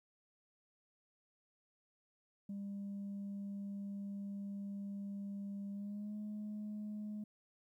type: tone with pitch glide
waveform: sine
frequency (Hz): 200 to 210.4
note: G3 to G#3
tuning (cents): +35 to +23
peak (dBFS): -39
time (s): 2.49-7.24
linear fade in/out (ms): 5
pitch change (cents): +88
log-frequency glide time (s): 5.72-6.15
effects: tanh soft clip ceiling -39 dBFS + 13-bit